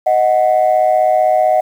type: tone pair together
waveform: sine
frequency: 624.4 / 740 Hz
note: D#5 / F#5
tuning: +6 / 0 cents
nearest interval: minor third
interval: 294 cents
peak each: -11 dBFS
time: 0.06-1.61 s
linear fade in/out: 10 ms
effects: tanh soft clip ceiling -4 dBFS + 7-bit